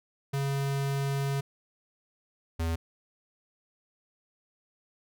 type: tone pair in turn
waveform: square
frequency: 138.59 / 82.41 Hz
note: C#3 / E2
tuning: 0 / 0 cents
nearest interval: major sixth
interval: 900 cents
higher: first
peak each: -28 dBFS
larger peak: neither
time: 0.33-1.41 / 2.59-2.76 s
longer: first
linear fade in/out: 10 ms
effects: none